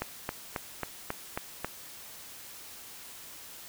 click train, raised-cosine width 0.5 ms, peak -16 dBFS, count 7, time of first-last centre 0.02-1.646 s, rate 3.69 Hz, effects white hiss -47 dBFS RMS until 3.68 s

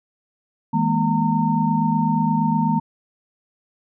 sine tone cluster, 161.5 / 208.3 / 236.7 / 915 Hz, E3 / G#3 / A#3 / A#5, -35 / +5 / +27 / -32 cents, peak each -22 dBFS, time 0.73-2.8 s, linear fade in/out 10 ms, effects none

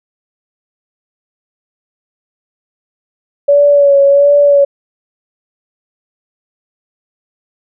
sine tone with vibrato, 567 Hz, C#5, 39 cents sharp, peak -4 dBFS, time 3.48-4.65 s, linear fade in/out 10 ms, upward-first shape sine, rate 1.4 Hz, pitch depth 31 cents each way, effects none

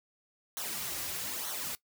white noise with flanger, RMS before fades -37 dBFS, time 0.57-1.75 s, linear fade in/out 0 ms, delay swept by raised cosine 0.4 to 4.7 ms, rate 1.1 Hz, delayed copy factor -0.7, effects noise-tail reverb RT60 0.1 s tail -19 dB re dry

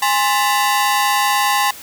sawtooth ring-modulated tone, 936 Hz, A#5, 7 cents sharp, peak -7 dBFS, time 0.02-1.71 s, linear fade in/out 5 ms, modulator 115 Hz, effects white hiss -36 dBFS RMS until 1.82 s

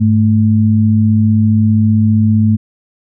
sine tone pair together, 103.3 / 218.5 Hz, G#2 / A3, -9 / -12 cents, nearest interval octave + minor second, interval 1297 cents, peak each -10 dBFS, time 0-2.57 s, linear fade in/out 20 ms, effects none

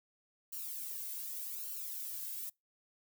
violet noise with flanger, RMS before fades -42 dBFS, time 0.52-2.5 s, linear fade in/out 10 ms, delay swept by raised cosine 0.69 to 1.89 ms, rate 0.85 Hz, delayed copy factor +0.85, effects noise-tail reverb RT60 0.2 s tail -25 dB re dry

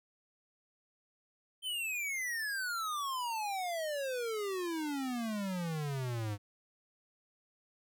square exponential sweep, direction down, 3136 to 100 Hz, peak -35 dBFS, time 1.62-6.38 s, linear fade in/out 50 ms, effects none

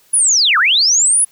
sine linear two-way sweep, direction down then up, 10548 to 1145 to 10548 Hz, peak -9 dBFS, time 0.13-1.25 s, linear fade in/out 10 ms, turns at 0.58 s, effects white hiss -52 dBFS RMS until 1.31 s

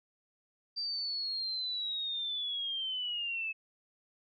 sine linear sweep, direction down, 4699 to 2591 Hz, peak -33 dBFS, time 0.76-3.53 s, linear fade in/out 20 ms, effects none

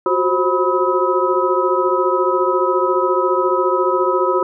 sine tone cluster, 360.7 / 375.1 / 530 / 985 / 1277 Hz, F#4 / F#4 / C5 / B5 / D#6, -44 / +24 / +22 / -5 / +45 cents, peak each -20 dBFS, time 0.06-4.43 s, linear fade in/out 2 ms, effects none

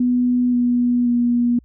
sine tone with pitch steps, 246.9 / 243.6 / 240.4 Hz, B3 / B3 / B3, 0 / -24 / -46 cents, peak -14 dBFS, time 0-1.59 s, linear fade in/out 5 ms, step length 530 ms, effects added 60 Hz sine -47 dBFS peak until 1.64 s

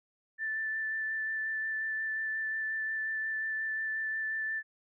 sine tone with vibrato, 1763 Hz, A6, 3 cents sharp, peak -31 dBFS, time 0.38-4.63 s, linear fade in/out 50 ms, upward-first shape sine, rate 5.6 Hz, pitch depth 11 cents each way, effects none

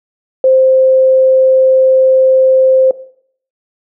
sine tone, 523.3 Hz, C5, in tune, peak -5 dBFS, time 0.44-2.91 s, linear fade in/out 2 ms, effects noise-tail reverb RT60 0.6 s tail -17 dB re dry

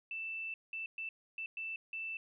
sine tone bursts at uneven times, 2656 Hz, E7, 12 cents sharp, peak -38 dBFS, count 6, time 0.11-0.54 / 0.73-0.86 / 0.98-1.09 / 1.38-1.46 / 1.57-1.76 / 1.93-2.17 s, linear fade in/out 2 ms, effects none

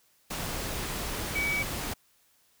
sine tone in noise, 2276 Hz, C#7, 45 cents sharp, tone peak -27 dBFS, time 1.35-1.63 s, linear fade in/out 10 ms, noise pink, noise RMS -34 dBFS, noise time 0.3-1.94 s, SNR +4 dB, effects white hiss -66 dBFS RMS until 2.6 s

